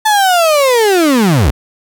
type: linear sweep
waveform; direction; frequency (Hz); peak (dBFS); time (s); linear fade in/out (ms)
35% pulse; down; 878 to 51.91; -6; 0.05-1.51; 10
effects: none